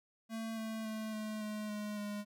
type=tone with pitch steps; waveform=square; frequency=224.5 / 221.4 / 218.4 / 215.4 / 212.4 / 209.5 / 206.6 Hz; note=A3 / A3 / A3 / A3 / G#3 / G#3 / G#3; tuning=+35 / +11 / -13 / -37 / +39 / +15 / -9 cents; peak=-39 dBFS; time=0.29-2.25 s; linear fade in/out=50 ms; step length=280 ms; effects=none